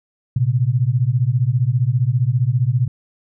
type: beating tone pair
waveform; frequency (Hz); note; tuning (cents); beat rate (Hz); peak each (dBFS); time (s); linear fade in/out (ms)
sine; 116.6 / 131.6; A#2 / C3; +1 / +10; 15; -17; 0.36-2.88; 5
effects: none